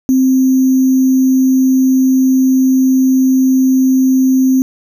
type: tone with sample-and-hold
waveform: sine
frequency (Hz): 261.6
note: C4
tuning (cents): 0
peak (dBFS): -7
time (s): 0.09-4.62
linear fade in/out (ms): 0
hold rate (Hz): 6300
effects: none